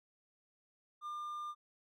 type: tone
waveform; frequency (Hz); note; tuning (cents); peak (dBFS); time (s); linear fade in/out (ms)
triangle; 1200; D6; +37; -38; 1.01-1.55; 50
effects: none